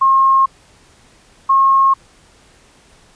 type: tone pair in turn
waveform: sine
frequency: 1074 / 1081.5 Hz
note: C6 / C#6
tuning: +45 / -43 cents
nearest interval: unison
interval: 12 cents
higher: second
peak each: -8 dBFS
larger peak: neither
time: 0.01-0.46 / 1.49-1.94 s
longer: neither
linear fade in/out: 10 ms
effects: pink hiss -49 dBFS RMS until 3.15 s + resampled to 22050 Hz